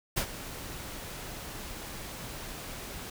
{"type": "noise with ADSR envelope", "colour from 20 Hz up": "pink", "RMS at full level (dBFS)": -27, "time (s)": [0.16, 3.1], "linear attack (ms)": 16, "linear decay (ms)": 78, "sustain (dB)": -14, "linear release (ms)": 4, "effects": []}